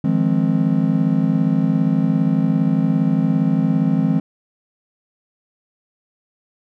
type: chord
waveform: triangle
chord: F minor seventh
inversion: third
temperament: just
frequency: 157.15 / 174.61 / 209.5 / 261.9 Hz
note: Eb3 / F3 / Ab3 / C4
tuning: +18 / 0 / +15 / +2 cents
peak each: -18 dBFS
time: 0.04-4.2 s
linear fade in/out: 5 ms
effects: none